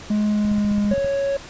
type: tone with pitch glide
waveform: triangle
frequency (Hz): 210.3 to 205.7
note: G#3 to G#3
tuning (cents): +22 to -16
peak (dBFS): -15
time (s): 0.1-0.94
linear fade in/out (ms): 5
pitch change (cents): -38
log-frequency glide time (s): 0.29-0.78
type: click train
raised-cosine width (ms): 5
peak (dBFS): -19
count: 10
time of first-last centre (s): 0.45-1.046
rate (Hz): 15.1
type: tone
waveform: triangle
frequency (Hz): 554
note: C#5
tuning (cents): -1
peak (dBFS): -17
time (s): 0.91-1.37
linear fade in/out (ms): 5
effects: pink hiss -39 dBFS RMS until 1.49 s + resampled to 16000 Hz